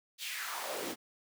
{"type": "noise with high-pass filter sweep", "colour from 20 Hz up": "pink", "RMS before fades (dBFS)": -39, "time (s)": [0.18, 0.96], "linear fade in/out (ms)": 50, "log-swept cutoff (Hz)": [3600, 240], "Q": 2.6, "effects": []}